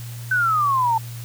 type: exponential sweep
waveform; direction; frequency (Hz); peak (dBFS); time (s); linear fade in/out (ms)
sine; down; 1539 to 881; -16; 0.31-0.98; 5
effects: added 118 Hz sine -31 dBFS peak until 1.24 s + white hiss -42 dBFS RMS until 1.24 s